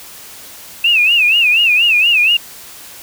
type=tone with vibrato; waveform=sine; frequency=2637 Hz; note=E7; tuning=in tune; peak=-8 dBFS; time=0.84-2.37 s; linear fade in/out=5 ms; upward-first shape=sine; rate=4.2 Hz; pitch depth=150 cents each way; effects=white hiss -35 dBFS RMS until 3.02 s